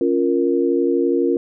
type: chord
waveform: sine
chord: Bb minor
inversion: first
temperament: equal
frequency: 277.2 / 349.2 / 466.2 Hz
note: Db4 / F4 / Bb4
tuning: 0 / 0 / 0 cents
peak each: -20 / -18 / -20 dBFS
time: 0.01-1.37 s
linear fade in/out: 2 ms
effects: none